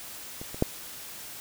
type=clicks; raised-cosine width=2 ms; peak=-25 / -26 / -8 dBFS; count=3; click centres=0.415 / 0.545 / 0.624 s; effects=white hiss -42 dBFS RMS until 1.4 s